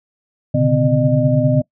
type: tone cluster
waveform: sine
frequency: 122.6 / 137.9 / 147.6 / 255.7 / 607 Hz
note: B2 / C#3 / D3 / C4 / D#5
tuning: -12 / -9 / +9 / -40 / -43 cents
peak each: -18 dBFS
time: 0.54-1.62 s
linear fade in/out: 10 ms
effects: noise-tail reverb RT60 0.1 s tail -22 dB re dry